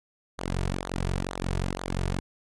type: tone with flanger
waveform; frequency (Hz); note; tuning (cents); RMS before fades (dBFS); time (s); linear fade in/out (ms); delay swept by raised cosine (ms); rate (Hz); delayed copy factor
sawtooth; 45.65; F#1; -23; -30; 0.38-2.2; 10; 0.36 to 3.86; 2.1; -0.85
effects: resampled to 24000 Hz